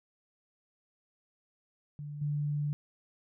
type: tone with level steps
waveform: sine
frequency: 146.83 Hz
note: D3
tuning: in tune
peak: -38 / -29 dBFS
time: 1.99-2.73 s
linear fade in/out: 0 ms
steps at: 2.21 s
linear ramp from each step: 10 ms
effects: none